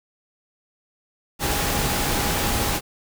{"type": "tone in noise", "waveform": "sine", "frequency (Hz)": 820, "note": "G#5", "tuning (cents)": -22, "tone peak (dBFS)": -32, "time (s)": [1.39, 2.81], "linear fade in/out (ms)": 50, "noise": "pink", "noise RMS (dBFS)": -23, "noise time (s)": [1.39, 2.81], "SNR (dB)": -12, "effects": []}